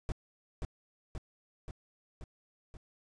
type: noise with echo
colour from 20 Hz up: brown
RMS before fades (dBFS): -33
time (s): 0.09-0.12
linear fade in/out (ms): 0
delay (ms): 530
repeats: 5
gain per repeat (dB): -3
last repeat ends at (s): 2.77
effects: resampled to 22050 Hz